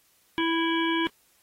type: harmonic tone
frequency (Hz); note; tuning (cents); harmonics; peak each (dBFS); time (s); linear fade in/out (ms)
329.6; E4; 0; 1 / 3 / 5 / 7 / 9 / 10; -25 / -30 / -32 / -33 / -35 / -35; 0.38-1.07; 0
effects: white hiss -64 dBFS RMS until 1.42 s + AAC 48 kbps